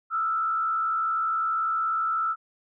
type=tone with frequency modulation; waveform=sine; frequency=1324 Hz; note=E6; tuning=7 cents sharp; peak=-23 dBFS; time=0.1-2.36 s; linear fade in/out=50 ms; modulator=68.6 Hz; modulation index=0.61; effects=none